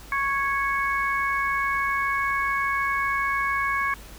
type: harmonic tone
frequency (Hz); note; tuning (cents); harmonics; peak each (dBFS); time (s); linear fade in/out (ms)
553; C#5; -4; 2 / 3 / 4; -25 / -27 / -28; 0.12-3.94; 2
effects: added 50 Hz sine -43 dBFS peak until 4.18 s + pink hiss -46 dBFS RMS until 4.18 s